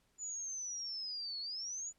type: linear two-way sweep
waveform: sine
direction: down then up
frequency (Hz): 7010 to 4308 to 7010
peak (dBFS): -39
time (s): 0.18-1.93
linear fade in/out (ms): 50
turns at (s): 1.4
effects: pink hiss -75 dBFS RMS until 1.98 s + low-pass 12000 Hz 12 dB/octave